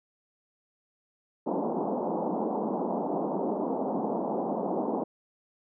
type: band-pass noise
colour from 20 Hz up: pink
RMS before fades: -30 dBFS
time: 1.46-5.04 s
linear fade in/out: 10 ms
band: 190 to 940 Hz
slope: 48 dB/octave
effects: none